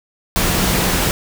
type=tone in noise; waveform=sine; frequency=181.9 Hz; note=F#3; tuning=29 cents flat; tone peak=-24 dBFS; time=0.36-1.11 s; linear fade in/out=0 ms; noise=pink; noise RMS=-17 dBFS; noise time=0.36-1.11 s; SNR=-10 dB; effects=none